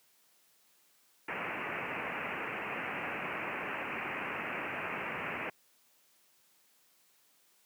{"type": "low-pass noise", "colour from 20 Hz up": "white", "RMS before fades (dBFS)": -38, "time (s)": [1.28, 5.5], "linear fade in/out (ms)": 5, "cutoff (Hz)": 2700, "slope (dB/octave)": 96, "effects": ["white hiss -68 dBFS RMS until 7.65 s", "high-pass 150 Hz 12 dB/octave"]}